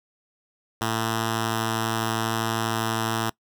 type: tone with notch filter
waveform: 5% pulse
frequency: 112.4 Hz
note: A2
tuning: 37 cents sharp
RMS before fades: -26 dBFS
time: 0.81-3.3 s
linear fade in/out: 5 ms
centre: 540 Hz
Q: 2
effects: noise-tail reverb RT60 0.1 s tail -22 dB re dry